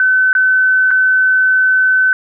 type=tone with dropouts; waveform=sine; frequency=1519 Hz; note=F#6; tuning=45 cents sharp; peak=-8 dBFS; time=0-2.13 s; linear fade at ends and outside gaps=1 ms; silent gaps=0.33-0.351 / 0.907-0.912 s; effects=none